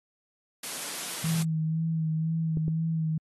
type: high-pass noise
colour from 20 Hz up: white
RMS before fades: -35 dBFS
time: 0.63-1.43 s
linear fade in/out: 5 ms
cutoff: 150 Hz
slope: 24 dB/octave
type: tone with vibrato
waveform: sine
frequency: 160.5 Hz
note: E3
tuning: 46 cents flat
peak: -25 dBFS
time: 1.24-3.18 s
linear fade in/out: 5 ms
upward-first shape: sine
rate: 2 Hz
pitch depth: 29 cents each way
type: clicks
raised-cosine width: 3 ms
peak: -22 dBFS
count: 2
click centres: 2.572 / 2.681 s
effects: AAC 32 kbps